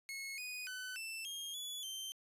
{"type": "tone with pitch steps", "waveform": "sawtooth", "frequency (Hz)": [2180, 2482, 1508, 2661, 3232, 3417, 3120], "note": ["C#7", "D#7", "F#6", "E7", "G#7", "G#7", "G7"], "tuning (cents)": [-29, -5, 32, 16, -48, 49, -9], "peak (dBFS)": -39, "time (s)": [0.09, 2.12], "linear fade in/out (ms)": 0, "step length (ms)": 290, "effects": ["resampled to 32000 Hz", "13-bit"]}